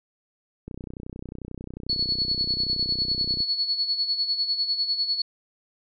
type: click train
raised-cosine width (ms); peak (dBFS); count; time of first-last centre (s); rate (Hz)
3; -23; 86; 0.68-3.404; 31.2
type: tone with tremolo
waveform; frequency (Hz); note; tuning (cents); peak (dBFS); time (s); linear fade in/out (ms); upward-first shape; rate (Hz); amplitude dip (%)
sine; 4400; C#8; -14; -20; 1.89-5.22; 5; sine; 10; 65
effects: none